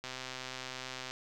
click train, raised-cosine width 0.2 ms, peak -23 dBFS, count 139, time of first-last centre 0.04-1.11 s, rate 129 Hz, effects none

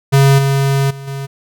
square tone with level steps, 137.5 Hz, C#3, 14 cents flat, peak -7 / -12 / -28 / -22 dBFS, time 0.12-1.27 s, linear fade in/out 20 ms, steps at 0.38 / 0.9 / 1.07 s, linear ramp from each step 10 ms, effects none

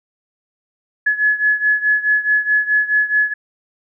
sine beating tone pair, 1700 / 1704.7 Hz, G#6 / G#6, +40 / +45 cents, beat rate 4.7 Hz, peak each -15 / -18 dBFS, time 1.06-3.34 s, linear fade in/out 10 ms, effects none

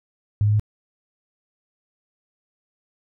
sine tone with pitch steps, 103.83 / 105.04 / 106.26 Hz, G#2 / G#2 / G#2, 0 / +20 / +40 cents, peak -15 dBFS, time 0.41-0.596 s, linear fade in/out 0 ms, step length 62 ms, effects none

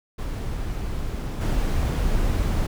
brown noise with level steps, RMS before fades -28 / -22 dBFS, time 0.18-2.67 s, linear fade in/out 10 ms, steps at 1.4 s, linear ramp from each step 20 ms, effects none

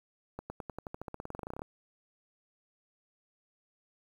accelerating click train, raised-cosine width 1 ms, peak -25 dBFS, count 22, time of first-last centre 0.39-1.619 s, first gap 110 ms, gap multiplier 0.93, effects 9-bit

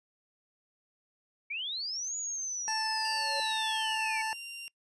sine linear two-way sweep, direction up then down, 2217 to 6860 to 2217 Hz, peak -33 dBFS, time 1.5-4.22 s, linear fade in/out 10 ms, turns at 2.16 s
25% pulse tone, 880 Hz, A5, in tune, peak -28 dBFS, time 2.68-4.33 s, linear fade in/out 0 ms
sine tone with exponential growth, 559 Hz, C#5, 14 cents sharp, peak -34 dBFS, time 2.89-3.4 s, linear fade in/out 1 ms, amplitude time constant 110 ms
sawtooth tone with pitch glide, 2794 to 2775 Hz, F7 to F7, 0 to -12 cents, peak -37 dBFS, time 3.05-4.68 s, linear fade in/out 0 ms, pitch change -12 cents, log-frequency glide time 3.19-4.31 s
effects noise-tail reverb RT60 0.1 s tail -25 dB re dry + resampled to 24000 Hz

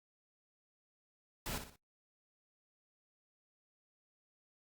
pink noise with echo, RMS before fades -40 dBFS, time 1.46-1.58 s, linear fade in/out 2 ms, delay 60 ms, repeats 3, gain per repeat -8 dB, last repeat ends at 1.76 s, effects noise-tail reverb RT60 0.1 s tail -20 dB re dry + Opus 48 kbps

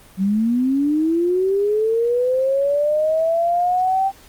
sine linear sweep, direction up, 185.3 to 784 Hz, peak -15 dBFS, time 0.17-4.12 s, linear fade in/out 50 ms, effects pink hiss -47 dBFS RMS until 4.28 s + Opus 24 kbps

